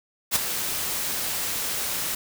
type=noise with ADSR envelope; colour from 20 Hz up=white; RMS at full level=-19 dBFS; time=0.31-2.15 s; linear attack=46 ms; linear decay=13 ms; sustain=-9 dB; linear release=4 ms; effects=none